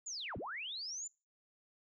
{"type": "linear two-way sweep", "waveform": "sine", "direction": "down then up", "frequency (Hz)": [7250, 43.65, 7250], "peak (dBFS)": -40, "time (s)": [0.06, 1.08], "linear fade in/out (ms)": 10, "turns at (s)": 0.37, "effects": ["noise-tail reverb RT60 0.3 s tail -24 dB re dry"]}